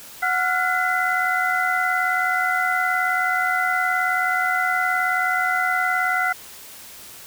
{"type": "tone cluster", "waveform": "sine", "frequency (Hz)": [736, 1378, 1457, 2022], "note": ["F#5", "F6", "F#6", "B6"], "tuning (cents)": [-9, -24, -27, 40], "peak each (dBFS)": -24, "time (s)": [0.22, 6.33], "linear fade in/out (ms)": 10, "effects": ["white hiss -41 dBFS RMS until 7.26 s"]}